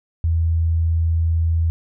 sine tone, 82.3 Hz, E2, 2 cents flat, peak -15 dBFS, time 0.24-1.7 s, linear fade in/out 0 ms, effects none

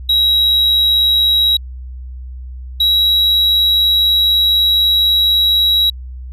triangle tone pair in turn, 3854 / 3872 Hz, B7 / B7, -43 / -35 cents, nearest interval unison, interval 8 cents, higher second, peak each -8 dBFS, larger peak neither, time 0.09-1.57 / 2.8-5.9 s, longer second, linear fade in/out 5 ms, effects added 63 Hz sine -26 dBFS peak until 6.32 s + resampled to 32000 Hz

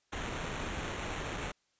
pink noise with sample-and-hold, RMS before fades -38 dBFS, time 0.12-1.52 s, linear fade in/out 10 ms, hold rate 4900 Hz, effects white hiss -75 dBFS RMS until 1.79 s + resampled to 16000 Hz

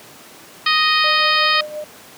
harmonic tone, 622.3 Hz, D#5, in tune, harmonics 2 / 3 / 4 / 5 / 6 / 7 / 8, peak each -18 / -20 / -21 / -22 / -23 / -23 / -24 dBFS, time 0.66-1.61 s, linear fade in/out 5 ms
sine tone with tremolo, 605 Hz, D#5, 49 cents flat, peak -23 dBFS, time 1.04-1.84 s, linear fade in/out 0 ms, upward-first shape triangle, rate 5.7 Hz, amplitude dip 70%
effects pink hiss -41 dBFS RMS until 2.17 s + high-pass 200 Hz 12 dB/octave

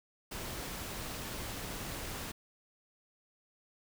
pink noise, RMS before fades -41 dBFS, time 0.31-2.32 s, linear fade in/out 10 ms, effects none

